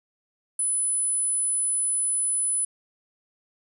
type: tone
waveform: sine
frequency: 10010 Hz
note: D#9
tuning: 9 cents sharp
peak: -22 dBFS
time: 0.59-2.65 s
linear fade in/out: 5 ms
effects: none